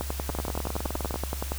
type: two click trains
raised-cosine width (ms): 1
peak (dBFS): -15 / -17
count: 17 / 18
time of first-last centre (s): 0.01-1.519 / 0.3-1.159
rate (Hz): 10.6 / 19.8
effects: added 68 Hz sine -32 dBFS peak until 1.58 s + white hiss -40 dBFS RMS until 1.58 s